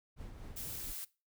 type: noise with tremolo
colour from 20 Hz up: brown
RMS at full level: -46 dBFS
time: 0.16-0.94 s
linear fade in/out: 50 ms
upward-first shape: sine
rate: 4.2 Hz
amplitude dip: 40%
type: noise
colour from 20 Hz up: blue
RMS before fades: -43 dBFS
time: 0.56-1.05 s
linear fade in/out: 10 ms
effects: noise-tail reverb RT60 0.3 s tail -21 dB re dry